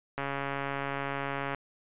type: click train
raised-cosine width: 0.5 ms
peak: -18 dBFS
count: 191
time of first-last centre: 0.18-1.547 s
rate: 139 Hz
effects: resampled to 8000 Hz